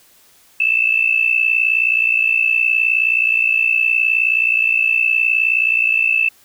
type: tone with amplitude modulation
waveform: sine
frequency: 2637 Hz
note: E7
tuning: in tune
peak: -9 dBFS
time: 0.6-6.29 s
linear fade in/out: 5 ms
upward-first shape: sine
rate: 59.2 Hz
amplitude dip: 80%
effects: white hiss -51 dBFS RMS until 6.44 s